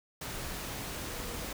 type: tone in noise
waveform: sine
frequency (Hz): 479.2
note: A#4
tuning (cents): +48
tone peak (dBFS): -48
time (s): 1.08-1.45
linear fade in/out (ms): 5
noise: pink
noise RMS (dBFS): -39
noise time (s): 0.21-1.53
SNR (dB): -12
effects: none